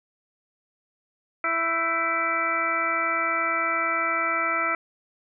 harmonic tone with a mistuned harmonic, 331.4 Hz, E4, 9 cents sharp, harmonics 1 / 2 / 3 / 4 / 5 / 6 / 7, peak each -37 / -32 / -37 / -25 / -36 / -29 / -29 dBFS, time 1.44-4.75 s, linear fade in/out 2 ms, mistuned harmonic 5, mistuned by -110 cents, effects none

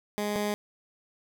15% pulse tone pair in turn, 207.7 / 207.7 Hz, G#3 / G#3, 0 / 0 cents, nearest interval unison, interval 0 cents, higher neither, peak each -22 / -21 dBFS, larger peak second, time 0.18-0.36 / 0.36-0.54 s, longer neither, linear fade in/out 0 ms, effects none

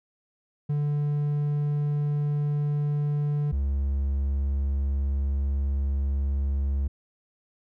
triangle tone pair in turn, 146.6 / 69.19 Hz, D3 / C#2, -3 / -3 cents, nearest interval octave + minor second, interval 1300 cents, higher first, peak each -21 dBFS, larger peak neither, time 0.69-3.52 / 3.52-6.88 s, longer second, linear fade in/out 10 ms, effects none

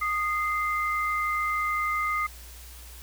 sine tone pair together, 1236 / 2083 Hz, D#6 / C7, -12 / -8 cents, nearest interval major sixth, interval 904 cents, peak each -26 / -29 dBFS, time 0.01-2.27 s, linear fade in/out 10 ms, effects added 60 Hz sine -44 dBFS peak until 3.02 s + white hiss -48 dBFS RMS until 3.02 s

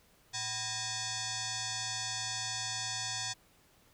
sine tone with frequency modulation, 757 Hz, F#5, 39 cents sharp, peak -34 dBFS, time 0.33-3.34 s, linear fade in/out 20 ms, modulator 871 Hz, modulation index 7.7, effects pink hiss -65 dBFS RMS until 3.93 s

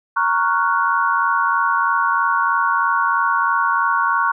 sine chord, Gb major seventh, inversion first, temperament equal, 932.3 / 1108.7 / 1396.9 / 1480 Hz, Bb5 / Db6 / F6 / Gb6, 0 / 0 / 0 / 0 cents, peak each -21 / -18 / -23 / -21 dBFS, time 0.16-4.32 s, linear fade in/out 10 ms, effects none

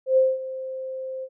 sine tone with ADSR envelope, 523.3 Hz, C5, in tune, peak -13 dBFS, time 0.06-1.29 s, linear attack 110 ms, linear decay 210 ms, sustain -16 dB, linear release 57 ms, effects none

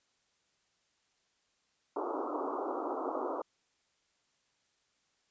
pink band-pass noise, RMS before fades -36 dBFS, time 1.96-3.42 s, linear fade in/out 5 ms, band 270 to 1300 Hz, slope 96 dB/octave, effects white hiss -75 dBFS RMS until 5.3 s + resampled to 16000 Hz

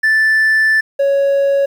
triangle tone pair in turn, 1760 / 555.9 Hz, A6 / C#5, 0 / +5 cents, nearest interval octave + minor sixth, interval 1995 cents, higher first, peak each -7 / -8 dBFS, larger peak first, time 0.03-0.81 / 0.99-1.66 s, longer first, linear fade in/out 10 ms, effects tanh soft clip ceiling -3 dBFS + 8-bit

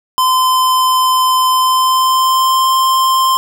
square tone with pitch glide, 1028 to 1048.4 Hz, C6 to C6, -31 to +3 cents, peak -10 dBFS, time 0.18-3.37 s, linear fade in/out 0 ms, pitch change +34 cents, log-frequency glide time 1.52-2.7 s, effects none

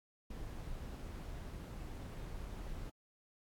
brown noise, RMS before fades -45 dBFS, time 0.3-2.9 s, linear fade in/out 5 ms, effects AAC 64 kbps

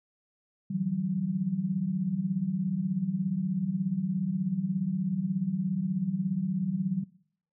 sine tone cluster, 156.3 / 174.3 / 191 Hz, D#3 / F3 / G3, +8 / -3 / -45 cents, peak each -35 / -33 / -29 dBFS, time 0.7-7.04 s, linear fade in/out 10 ms, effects noise-tail reverb RT60 0.6 s tail -20 dB re dry

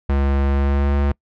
square tone with pitch glide, 69.3 to 70.76 Hz, C#2 to C#2, 0 to +36 cents, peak -16 dBFS, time 0.09-1.12 s, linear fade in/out 5 ms, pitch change +36 cents, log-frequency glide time 0.54-0.96 s, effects noise-tail reverb RT60 0.1 s tail -26 dB re dry + low-pass 2000 Hz 12 dB/octave

